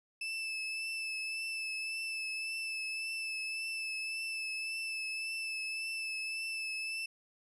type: tone with vibrato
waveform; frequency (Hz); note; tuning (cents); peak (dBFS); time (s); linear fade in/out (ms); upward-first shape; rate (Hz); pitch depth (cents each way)
35% pulse; 2631; E7; -4; -34; 0.21-7.06; 5; triangle; 1.8; 23
effects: resampled to 24000 Hz